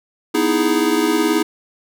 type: chord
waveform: square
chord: E major seventh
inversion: second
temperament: equal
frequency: 246.9 / 311.1 / 329.6 / 415.3 Hz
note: B3 / D#4 / E4 / G#4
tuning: 0 / 0 / 0 / 0 cents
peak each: -24 / -19 / -21 / -21 dBFS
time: 0.34-1.43 s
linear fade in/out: 10 ms
effects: none